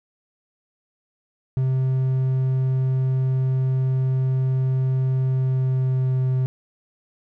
triangle tone with pitch glide, 130.81 to 129.38 Hz, C3 to C3, 0 to -19 cents, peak -16 dBFS, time 1.57-6.46 s, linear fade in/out 0 ms, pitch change -19 cents, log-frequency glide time 5.25-6.33 s, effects none

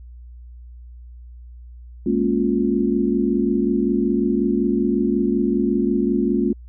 sine chord, Bb minor seventh, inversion third, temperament equal with one note detuned, 207.7 / 233.1 / 277.2 / 353.5 Hz, Ab3 / Bb3 / Db4 / F4, 0 / 0 / 0 / +21 cents, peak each -22 dBFS, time 2.06-6.53 s, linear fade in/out 5 ms, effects added 60 Hz sine -37 dBFS peak until 6.68 s

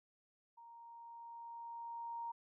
sine tone with level ramp, 932.3 Hz, A#5, in tune, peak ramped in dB -55 to -40 dBFS, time 0.57-2.32 s, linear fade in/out 10 ms, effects none

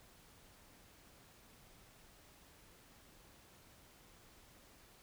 silence, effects pink hiss -63 dBFS RMS until 5.02 s

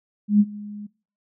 sine tone with ADSR envelope, 207.3 Hz, G#3, 3 cents flat, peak -10 dBFS, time 0.28-0.87 s, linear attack 120 ms, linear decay 46 ms, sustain -22 dB, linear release 11 ms, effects noise-tail reverb RT60 0.4 s tail -23 dB re dry

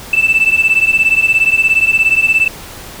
sine beating tone pair, 2637 / 2654 Hz, E7 / E7, 0 / +11 cents, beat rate 17 Hz, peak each -10 dBFS, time 0.13-2.48 s, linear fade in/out 5 ms, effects tanh soft clip ceiling -3 dBFS + pink hiss -31 dBFS RMS until 3 s

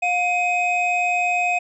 triangle tone pair together, 713 / 2522 Hz, F5 / D#7, +36 / +23 cents, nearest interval octave + minor seventh, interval 2187 cents, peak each -19 dBFS, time 0.02-1.59 s, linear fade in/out 10 ms, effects resampled to 24000 Hz

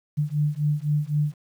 sine beating tone pair, 146.83 / 150.73 Hz, D3 / D3, 0 / +45 cents, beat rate 3.9 Hz, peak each -24 dBFS, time 0.17-1.34 s, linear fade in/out 20 ms, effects 9-bit

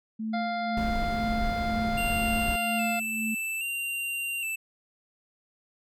sine tone with tremolo, 220 Hz, A3, in tune, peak -28 dBFS, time 0.19-3.35 s, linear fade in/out 10 ms, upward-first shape sine, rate 2 Hz, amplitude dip 65%
harmonic tone, 698.5 Hz, F5, in tune, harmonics 1 / 2 / 3 / 5 / 6 / 7, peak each -29 / -37 / -39 / -46 / -48 / -50 dBFS, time 0.33-3 s, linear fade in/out 10 ms
brown noise, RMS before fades -32 dBFS, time 0.77-2.56 s, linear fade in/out 2 ms
square tone with vibrato, 2708 Hz, E7, 46 cents sharp, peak -30 dBFS, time 1.97-4.56 s, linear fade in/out 10 ms, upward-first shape square, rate 0.61 Hz, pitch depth 40 cents each way
effects none

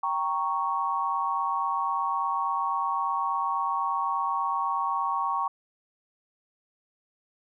sine chord, G diminished, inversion none, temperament equal, 784 / 932.3 / 1108.7 Hz, G5 / Bb5 / Db6, 0 / 0 / 0 cents, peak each -32 / -30 / -27 dBFS, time 0.03-5.48 s, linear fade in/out 5 ms, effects none

